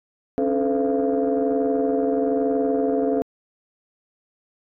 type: tone cluster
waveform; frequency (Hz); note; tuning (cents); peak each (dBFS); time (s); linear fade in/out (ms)
sine; 272.2 / 293.3 / 436.3 / 509 / 681; C#4 / D4 / A4 / C5 / F5; -31 / -2 / -15 / -48 / -44; -22 / -30 / -22 / -25 / -26; 0.38-3.22; 0
effects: tanh soft clip ceiling -12 dBFS